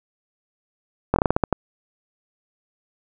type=slowing click train; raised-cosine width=1 ms; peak=-3 dBFS; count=9; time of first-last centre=1.14-1.527 s; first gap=21 ms; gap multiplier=1.23; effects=none